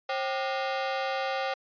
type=ring-modulated tone; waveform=sawtooth; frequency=658 Hz; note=E5; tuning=3 cents flat; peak=-21 dBFS; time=0.09-1.54 s; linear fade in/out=5 ms; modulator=121 Hz; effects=resampled to 11025 Hz